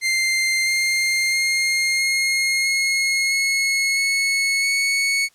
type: tone with pitch steps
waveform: sawtooth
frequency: 2093 / 2110 / 2127 / 2144 / 2162 / 2179 / 2197 / 2215 Hz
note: C7 / C7 / C7 / C7 / C#7 / C#7 / C#7 / C#7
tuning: 0 / +14 / +28 / +42 / -44 / -30 / -16 / -2 cents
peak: -14 dBFS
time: 0.01-5.29 s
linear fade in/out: 50 ms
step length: 660 ms
effects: white hiss -58 dBFS RMS until 5.34 s + low-pass 10000 Hz 12 dB/octave

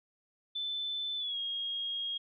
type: tone with pitch glide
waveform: sine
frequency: 3520 to 3265 Hz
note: A7 to G#7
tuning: 0 to -30 cents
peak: -33 dBFS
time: 0.55-2.18 s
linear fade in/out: 10 ms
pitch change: -130 cents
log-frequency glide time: 1.17-1.38 s
effects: none

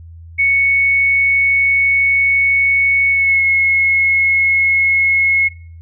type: tone with pitch glide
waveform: sine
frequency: 2217 to 2175 Hz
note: C#7 to C#7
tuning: 0 to -33 cents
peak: -10 dBFS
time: 0.38-5.49 s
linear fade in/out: 20 ms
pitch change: -33 cents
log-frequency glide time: 3.1-3.43 s
effects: noise-tail reverb RT60 0.5 s tail -20 dB re dry + added 83 Hz sine -33 dBFS peak until 5.81 s

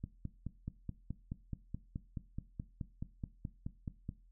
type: click train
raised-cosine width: 5 ms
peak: -27 dBFS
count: 20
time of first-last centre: 0.04-4.091 s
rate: 4.69 Hz
effects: noise-tail reverb RT60 0.3 s tail -17 dB re dry + added 42 Hz sine -60 dBFS peak until 4.31 s

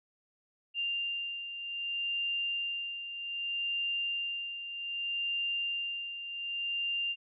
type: beating tone pair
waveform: sine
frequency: 2791 / 2791.64 Hz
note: F7 / F7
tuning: -2 / -1 cents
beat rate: 0.64 Hz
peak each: -33 / -40 dBFS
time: 0.74-7.16 s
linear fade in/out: 50 ms
effects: none

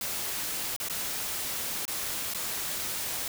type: noise with dropouts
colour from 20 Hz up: white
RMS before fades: -33 dBFS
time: 0.01-3.28 s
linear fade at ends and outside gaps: 2 ms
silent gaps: 0.764-0.8 / 0.886-0.897 / 1.854-1.879 / 2.338-2.346 s
effects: none

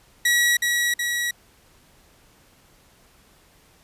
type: tone with echo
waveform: sawtooth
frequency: 1922 Hz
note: B6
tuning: 48 cents flat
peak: -13 dBFS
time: 0.25-0.57 s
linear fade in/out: 5 ms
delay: 370 ms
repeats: 2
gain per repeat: -3 dB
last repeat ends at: 1.31 s
effects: pink hiss -56 dBFS RMS until 3.83 s + resampled to 32000 Hz

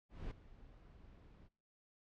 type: noise with ADSR envelope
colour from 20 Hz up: brown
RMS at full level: -43 dBFS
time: 0.09-1.49 s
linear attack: 220 ms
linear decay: 8 ms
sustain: -17 dB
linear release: 34 ms
effects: noise-tail reverb RT60 0.5 s tail -24 dB re dry + low-pass 4000 Hz 12 dB/octave

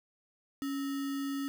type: tone with sample-and-hold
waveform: sine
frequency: 277.2 Hz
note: C#4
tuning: in tune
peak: -32 dBFS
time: 0.62-1.48 s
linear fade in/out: 0 ms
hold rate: 1575 Hz
effects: none

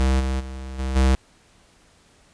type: tone with level steps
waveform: square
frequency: 65.6 Hz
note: C2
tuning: 5 cents sharp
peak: -17 / -22 / -32 / -24 / -15 dBFS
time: 0-1.15 s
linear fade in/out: 0 ms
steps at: 0.19 / 0.39 / 0.78 / 0.95 s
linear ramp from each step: 20 ms
effects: pink hiss -56 dBFS RMS until 2.33 s + resampled to 22050 Hz

